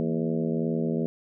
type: harmonic tone with a mistuned harmonic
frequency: 82.41 Hz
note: E2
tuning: in tune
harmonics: 2 / 3 / 4 / 5 / 6 / 7 / 8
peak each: -29 / -28 / -34 / -32 / -35 / -39 / -42 dBFS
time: 0-1.06 s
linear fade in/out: 0 ms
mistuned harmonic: 3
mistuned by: -96 cents
effects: none